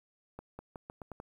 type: accelerating click train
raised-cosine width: 1 ms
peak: -29 dBFS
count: 7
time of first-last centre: 0.39-1.201 s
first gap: 200 ms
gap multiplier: 0.84
effects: 10-bit